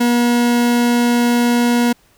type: tone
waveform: 40% pulse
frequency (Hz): 239.9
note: A#3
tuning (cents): +50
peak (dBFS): -11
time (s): 0-1.93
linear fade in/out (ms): 10
effects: pink hiss -54 dBFS RMS until 2.17 s